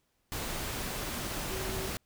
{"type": "tone in noise", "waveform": "sine", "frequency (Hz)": 380.5, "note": "F#4", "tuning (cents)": 48, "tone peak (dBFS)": -39, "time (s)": [1.5, 1.88], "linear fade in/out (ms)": 0, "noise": "pink", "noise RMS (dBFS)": -36, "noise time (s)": [0.32, 1.97], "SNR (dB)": -6, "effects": ["pink hiss -75 dBFS RMS until 2.05 s"]}